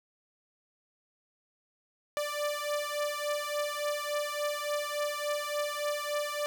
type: beating tone pair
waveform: sawtooth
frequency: 587 / 590.5 Hz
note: D5 / D5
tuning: -1 / +9 cents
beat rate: 3.5 Hz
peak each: -30 dBFS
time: 2.17-6.46 s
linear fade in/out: 0 ms
effects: none